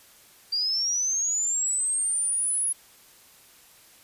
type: linear sweep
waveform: sine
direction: up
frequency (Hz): 4699 to 10548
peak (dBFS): -23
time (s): 0.52-2.73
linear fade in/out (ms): 10
effects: white hiss -54 dBFS RMS until 4.03 s + resampled to 32000 Hz